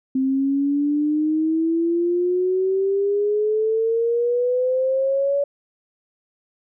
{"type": "exponential sweep", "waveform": "sine", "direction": "up", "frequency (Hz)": [261.6, 570], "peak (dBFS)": -17, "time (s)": [0.15, 5.44], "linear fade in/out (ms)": 5, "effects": []}